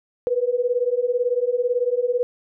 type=beating tone pair; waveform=sine; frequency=479.8 / 497.8 Hz; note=A#4 / B4; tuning=+50 / +14 cents; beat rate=18 Hz; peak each=-22 / -21 dBFS; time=0.27-2.23 s; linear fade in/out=0 ms; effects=none